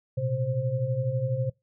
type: tone cluster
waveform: sine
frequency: 117.2 / 129.3 / 526 Hz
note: A#2 / C3 / C5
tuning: +10 / -20 / +9 cents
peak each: -31 / -27 / -31 dBFS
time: 0.17-1.5 s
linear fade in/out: 10 ms
effects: noise-tail reverb RT60 0.2 s tail -23 dB re dry